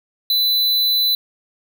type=tone; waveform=square; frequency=4000 Hz; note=B7; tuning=21 cents sharp; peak=-15 dBFS; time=0.3-1.15 s; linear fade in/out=2 ms; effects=none